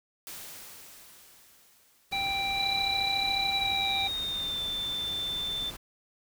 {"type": "noise with exponential decay", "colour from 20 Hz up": "white", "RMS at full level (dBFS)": -41, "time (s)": [0.27, 3.22], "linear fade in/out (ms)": 0, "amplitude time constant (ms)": 640}
{"type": "noise", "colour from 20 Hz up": "pink", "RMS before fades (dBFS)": -43, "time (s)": [2.11, 5.77], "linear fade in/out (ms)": 10}
{"type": "harmonic tone", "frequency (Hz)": 785, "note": "G5", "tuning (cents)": 2, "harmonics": [1, 3, 5], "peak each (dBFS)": [-32, -32, -32], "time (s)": [2.12, 4.08], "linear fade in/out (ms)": 10}
{"type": "tone with pitch glide", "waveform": "sine", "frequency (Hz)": [3959, 3548], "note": ["B7", "A7"], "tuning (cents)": [3, 14], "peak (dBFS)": -30, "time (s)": [2.57, 5.71], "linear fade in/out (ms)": 20, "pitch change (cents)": -189, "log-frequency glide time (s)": [3.47, 4.6]}
{"effects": []}